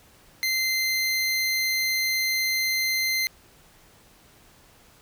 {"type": "tone", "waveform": "25% pulse", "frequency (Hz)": 2076, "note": "C7", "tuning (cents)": -14, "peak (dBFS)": -19, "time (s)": [0.43, 3.27], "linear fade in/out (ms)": 0, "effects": ["pink hiss -55 dBFS RMS until 5.01 s"]}